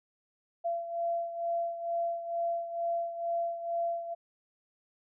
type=beating tone pair; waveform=sine; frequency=680 / 682.2 Hz; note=F5 / F5; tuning=-46 / -41 cents; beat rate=2.2 Hz; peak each=-31 / -37 dBFS; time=0.64-4.15 s; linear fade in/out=20 ms; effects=none